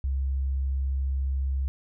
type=tone; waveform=sine; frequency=67.2 Hz; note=C2; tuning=47 cents sharp; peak=-24 dBFS; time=0.04-1.68 s; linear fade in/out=0 ms; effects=none